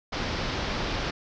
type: low-pass noise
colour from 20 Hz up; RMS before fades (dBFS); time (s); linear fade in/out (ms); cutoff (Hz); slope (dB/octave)
pink; -30; 0.12-1.11; 10; 5500; 48
effects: none